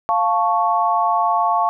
sine chord, F augmented, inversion none, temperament equal, 698.5 / 880 / 1108.7 Hz, F5 / A5 / C#6, 0 / 0 / 0 cents, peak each -19 dBFS, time 0.09-1.69 s, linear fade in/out 0 ms, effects none

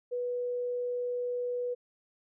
sine tone, 490.4 Hz, B4, 12 cents flat, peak -30 dBFS, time 0.11-1.75 s, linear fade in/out 20 ms, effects none

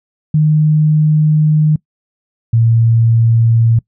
sine tone pair in turn, 153.4 / 114.92 Hz, D#3 / A#2, -24 / -24 cents, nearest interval perfect fourth, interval 500 cents, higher first, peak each -7 dBFS, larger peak neither, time 0.34-1.76 / 2.53-3.79 s, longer first, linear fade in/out 5 ms, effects noise-tail reverb RT60 0.1 s tail -23 dB re dry

